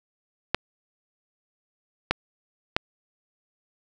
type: clicks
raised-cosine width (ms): 0.3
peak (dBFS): -4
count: 3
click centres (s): 0.546 / 2.11 / 2.765
effects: none